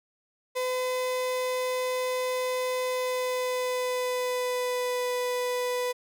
35% pulse tone with pitch glide, 507 to 495.7 Hz, B4 to B4, +45 to +6 cents, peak -25 dBFS, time 0.55-5.93 s, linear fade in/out 20 ms, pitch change -39 cents, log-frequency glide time 2.86-5.12 s, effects none

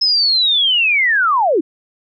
sine linear sweep, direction down, 5200 to 277.6 Hz, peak -11 dBFS, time 0.01-1.61 s, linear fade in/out 10 ms, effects none

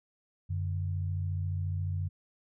sine tone pair together, 92.5 / 146.83 Hz, F#2 / D3, 0 / 0 cents, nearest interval minor sixth, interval 800 cents, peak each -30 / -38 dBFS, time 0.49-2.09 s, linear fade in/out 20 ms, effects none

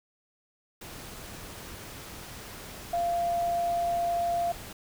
sine tone in noise, 691 Hz, F5, 19 cents flat, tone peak -25 dBFS, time 2.93-4.52 s, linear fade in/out 5 ms, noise pink, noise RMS -43 dBFS, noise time 0.81-4.73 s, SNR +15 dB, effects none

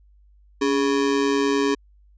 square ring-modulated tone, 347.8 Hz, F4, 7 cents flat, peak -16 dBFS, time 0.61-1.75 s, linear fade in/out 10 ms, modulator 64.9 Hz, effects added 50 Hz sine -51 dBFS peak until 2.17 s + resampled to 16000 Hz

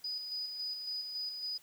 sine tone with tremolo, 4964 Hz, D#8, 5 cents flat, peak -35 dBFS, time 0.04-1.58 s, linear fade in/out 5 ms, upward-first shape square, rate 3.6 Hz, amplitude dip 40%, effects white hiss -62 dBFS RMS until 1.62 s

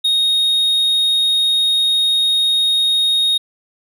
triangle tone, 3729 Hz, A#7, in tune, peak -11 dBFS, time 0.04-3.38 s, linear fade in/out 10 ms, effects none

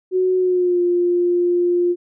sine tone with pitch glide, 370 to 351.7 Hz, F#4 to F4, 0 to +12 cents, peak -14 dBFS, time 0.11-1.96 s, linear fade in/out 50 ms, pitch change -88 cents, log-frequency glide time 0.37-0.81 s, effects none

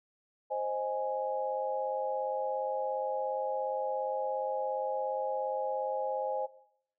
sine chord, Ab major, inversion first, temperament equal with one note detuned, 525.1 / 622.3 / 830.6 Hz, C5 / Eb5 / Ab5, +6 / 0 / 0 cents, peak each -34 / -37 / -34 dBFS, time 0.5-6.47 s, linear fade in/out 20 ms, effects noise-tail reverb RT60 0.7 s tail -18 dB re dry

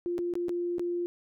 sine tone with dropouts, 349.2 Hz, F4, in tune, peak -28 dBFS, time 0.06-1.06 s, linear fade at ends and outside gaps 0 ms, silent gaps 0.181-0.189 / 0.338-0.354 / 0.484-0.493 / 0.783-0.795 s, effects none

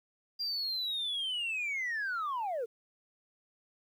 sine linear sweep, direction down, 4807 to 428 Hz, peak -30 dBFS, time 0.39-2.66 s, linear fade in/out 20 ms, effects tanh soft clip ceiling -30 dBFS + 11-bit

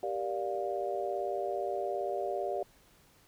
sine chord, G minor seventh, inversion none, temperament just, 392 / 470.4 / 588 / 705.6 Hz, G4 / Bb4 / D5 / F5, 0 / +16 / +2 / +18 cents, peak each -36 / -40 / -36 / -36 dBFS, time 0.03-2.63 s, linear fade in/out 2 ms, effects pink hiss -63 dBFS RMS until 3.27 s

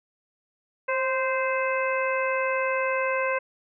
harmonic tone with a mistuned harmonic, 519 Hz, C5, 14 cents flat, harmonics 1 / 2 / 3 / 4 / 5, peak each -26 / -29 / -31 / -32 / -33 dBFS, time 0.88-3.39 s, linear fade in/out 10 ms, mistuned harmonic 1, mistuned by +33 cents, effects none

